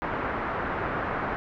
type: low-pass noise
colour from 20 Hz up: white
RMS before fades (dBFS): -30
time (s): 0.02-1.36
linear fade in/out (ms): 0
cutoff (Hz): 1600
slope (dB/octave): 24
effects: none